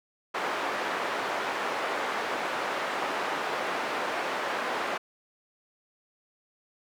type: band-pass noise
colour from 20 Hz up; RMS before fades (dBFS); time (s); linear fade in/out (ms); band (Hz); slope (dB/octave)
white; -31; 0.34-4.98; 10; 380 to 1400; 12
effects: none